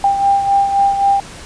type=beating tone pair; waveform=sine; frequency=794 / 797.8 Hz; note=G5 / G5; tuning=+22 / +30 cents; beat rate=3.8 Hz; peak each=-11 / -19 dBFS; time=0.04-1.2 s; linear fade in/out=2 ms; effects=pink hiss -34 dBFS RMS until 1.45 s + resampled to 22050 Hz